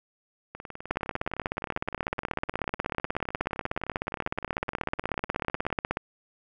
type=two click trains; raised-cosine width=0.5 ms; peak=-23 / -11 dBFS; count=102 / 84; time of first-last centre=0.55-5.703 / 0.91-5.971 s; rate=19.6 / 16.4 Hz; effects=none